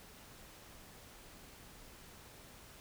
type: silence
effects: pink hiss -56 dBFS RMS until 2.8 s